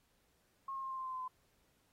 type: tone with pitch steps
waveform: sine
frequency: 1081 / 1072.3 / 1063.7 / 1055.1 / 1046.6 / 1038.2 / 1029.8 / 1021.5 Hz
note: C#6 / C6 / C6 / C6 / C6 / C6 / C6 / C6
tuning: -44 / +42 / +28 / +14 / 0 / -14 / -28 / -42 cents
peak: -39 dBFS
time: 0.68-1.28 s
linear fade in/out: 5 ms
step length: 75 ms
effects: pink hiss -75 dBFS RMS until 1.92 s + AAC 48 kbps